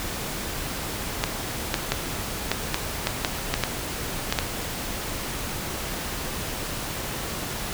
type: clicks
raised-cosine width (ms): 0.2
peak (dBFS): -4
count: 11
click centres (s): 1.239 / 1.742 / 1.92 / 2.516 / 2.744 / 3.071 / 3.248 / 3.54 / 3.637 / 4.325 / 4.388
effects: pink hiss -31 dBFS RMS until 7.73 s